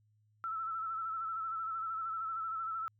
sine tone with vibrato, 1322 Hz, E6, 5 cents sharp, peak -35 dBFS, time 0.44-2.88 s, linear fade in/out 0 ms, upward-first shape sine, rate 13 Hz, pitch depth 43 cents each way, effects added 106 Hz sine -68 dBFS peak until 2.99 s

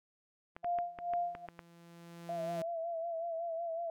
sawtooth tone with exponential growth, 170 Hz, F3, 46 cents flat, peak -36 dBFS, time 0.55-2.62 s, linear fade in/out 2 ms, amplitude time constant 450 ms
clicks, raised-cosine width 0.5 ms, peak -29 dBFS, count 8, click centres 0.565 / 0.645 / 0.787 / 0.988 / 1.136 / 1.351 / 1.487 / 1.592 s
sine tone with tremolo, 698.5 Hz, F5, in tune, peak -30 dBFS, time 0.63-1.47 s, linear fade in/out 20 ms, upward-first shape sine, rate 2.3 Hz, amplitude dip 90%
sine tone with vibrato, 669 Hz, E5, 25 cents sharp, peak -35 dBFS, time 2.29-3.9 s, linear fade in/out 2 ms, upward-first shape sine, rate 5.4 Hz, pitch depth 50 cents each way
effects none

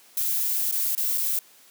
violet noise with dropouts, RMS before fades -25 dBFS, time 0.17-1.39 s, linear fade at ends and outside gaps 2 ms, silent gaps 0.713-0.724 / 0.951-0.977 / 1.176-1.179 s, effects white hiss -54 dBFS RMS until 1.7 s + high-pass 200 Hz 12 dB/octave

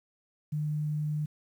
sine tone, 150.9 Hz, D3, 47 cents sharp, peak -28 dBFS, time 0.52-1.26 s, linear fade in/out 10 ms, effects 10-bit

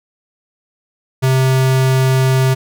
square tone, 131.3 Hz, C3, 6 cents sharp, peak -11 dBFS, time 1.22-2.55 s, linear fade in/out 20 ms, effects none

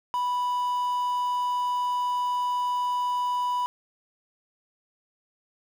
triangle tone with quantisation, 986 Hz, B5, 3 cents flat, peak -22 dBFS, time 0.14-3.66 s, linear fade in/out 0 ms, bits 8, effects none

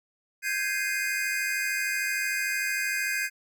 square chord, Ab major seventh, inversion third, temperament equal with one note detuned, 1568 / 1661.2 / 2093 / 2479 Hz, G6 / Ab6 / C7 / Eb7, 0 / 0 / 0 / -7 cents, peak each -33 dBFS, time 0.42-3.3 s, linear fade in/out 50 ms, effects none

